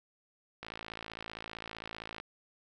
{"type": "click train", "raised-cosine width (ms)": 0.3, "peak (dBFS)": -25, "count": 88, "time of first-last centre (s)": [0.63, 2.2], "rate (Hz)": 55.4, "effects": []}